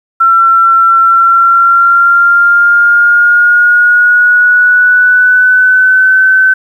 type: tone with pitch glide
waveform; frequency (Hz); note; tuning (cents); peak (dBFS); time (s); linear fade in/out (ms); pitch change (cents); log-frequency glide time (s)
sine; 1352 to 1526.4; E6 to G6; +43 to -47; -3; 0.2-6.54; 10; +210; 1.04-6.22
effects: 7-bit